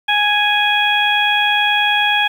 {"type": "harmonic tone", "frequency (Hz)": 830.6, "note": "G#5", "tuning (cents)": 0, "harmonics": [1, 2, 3, 4], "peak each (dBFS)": [-18, -18, -18, -18], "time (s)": [0.08, 2.28], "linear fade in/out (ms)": 10, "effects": ["7-bit"]}